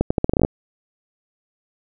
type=accelerating click train; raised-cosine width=2 ms; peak=-3 dBFS; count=11; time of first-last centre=0.01-0.449 s; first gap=95 ms; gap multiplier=0.81; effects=none